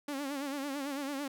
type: tone with vibrato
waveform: sawtooth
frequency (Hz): 280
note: C#4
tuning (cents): +18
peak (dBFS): -31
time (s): 0.08-1.28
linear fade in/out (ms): 5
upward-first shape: sine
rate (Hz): 9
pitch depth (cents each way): 85
effects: none